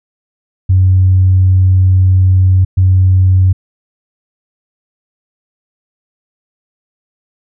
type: tone bursts at uneven times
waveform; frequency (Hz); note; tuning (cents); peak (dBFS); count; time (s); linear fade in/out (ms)
sine; 93.2; F#2; +13; -4; 2; 0.69-2.65 / 2.77-3.53; 10
effects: tanh soft clip ceiling 0 dBFS